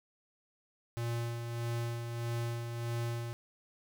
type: tone with tremolo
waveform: square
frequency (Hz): 117.6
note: A#2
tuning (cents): +16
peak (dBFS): -33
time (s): 0.97-3.33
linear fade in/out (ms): 0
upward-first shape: sine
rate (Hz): 1.6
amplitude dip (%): 45
effects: none